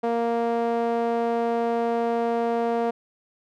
sawtooth tone with band-pass filter, 233.1 Hz, A#3, in tune, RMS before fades -24 dBFS, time 0.03-2.91 s, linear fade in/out 10 ms, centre 590 Hz, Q 2.1, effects none

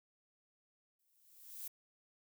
violet noise with exponential growth, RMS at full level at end -43 dBFS, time 0.99-1.68 s, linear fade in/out 5 ms, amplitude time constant 150 ms, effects none

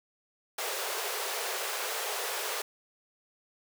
pink high-pass noise, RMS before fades -34 dBFS, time 0.58-2.62 s, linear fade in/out 5 ms, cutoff 380 Hz, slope 96 dB/octave, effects none

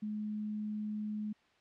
sine tone, 211.8 Hz, G#3, 34 cents sharp, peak -35 dBFS, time 0.02-1.33 s, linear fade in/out 10 ms, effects white hiss -68 dBFS RMS until 1.6 s + low-pass 3000 Hz 12 dB/octave

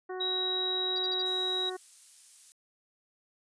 harmonic tone, 370 Hz, F#4, in tune, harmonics 1 / 2 / 3 / 4 / 5, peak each -36 / -42 / -46 / -48 / -50 dBFS, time 0.09-1.77 s, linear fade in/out 10 ms
sine tone, 3843 Hz, B7, 48 cents flat, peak -29 dBFS, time 0.2-1.7 s, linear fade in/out 10 ms
sine tone bursts, 4702 Hz, D8, 1 cent sharp, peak -37 dBFS, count 4, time 0.96-1.218 s, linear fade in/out 2 ms, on 24 ms, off 54 ms
violet noise, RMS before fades -48 dBFS, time 1.26-2.52 s, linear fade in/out 0 ms
effects resampled to 22050 Hz

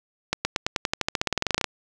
accelerating click train, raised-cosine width 0.2 ms, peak -5 dBFS, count 21, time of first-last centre 0.33-1.643 s, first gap 120 ms, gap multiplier 0.93, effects none

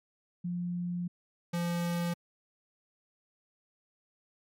sine / square tone pair in turn, 175.9 / 172.38 Hz, F3 / F3, +13 / -22 cents, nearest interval unison, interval 35 cents, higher first, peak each -31 / -30 dBFS, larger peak second, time 0.44-1.08 / 1.53-2.14 s, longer first, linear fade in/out 10 ms, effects MP3 64 kbps

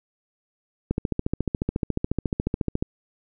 click train, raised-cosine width 3 ms, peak -10 dBFS, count 28, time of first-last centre 0.91-2.825 s, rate 14.1 Hz, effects none

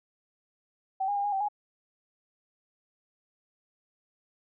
sine tone with pitch steps, 767 / 815 / 805 / 822 / 775 / 830 Hz, G5 / G#5 / G5 / G#5 / G5 / G#5, -38 / -33 / +46 / -18 / -20 / -1 cents, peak -26 dBFS, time 1-1.486 s, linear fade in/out 10 ms, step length 81 ms, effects none

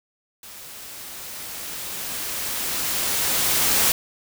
white noise with level ramp, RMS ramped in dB -41 to -18 dBFS, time 0.43-3.92 s, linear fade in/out 2 ms, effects none

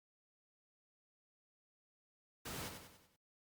pink noise with echo, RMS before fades -45 dBFS, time 2.45-2.69 s, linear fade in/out 10 ms, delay 95 ms, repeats 5, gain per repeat -6 dB, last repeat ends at 3.165 s, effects high-pass 60 Hz 12 dB/octave + Opus 48 kbps

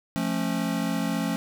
square chord, F augmented, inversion none, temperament just, 174.61 / 218.3 / 272.8 Hz, F3 / A3 / C#4, 0 / -13 / -28 cents, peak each -30 dBFS, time 0.16-1.36 s, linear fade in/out 0 ms, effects none

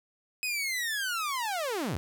sawtooth linear sweep, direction down, 2542 to 60.3 Hz, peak -26 dBFS, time 0.43-1.97 s, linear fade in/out 0 ms, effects none

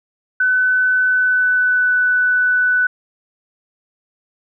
sine tone with pitch glide, 1507 to 1492.3 Hz, F#6 to F#6, +31 to +14 cents, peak -12 dBFS, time 0.4-2.87 s, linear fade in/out 5 ms, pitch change -17 cents, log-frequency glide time 1.05-1.95 s, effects none

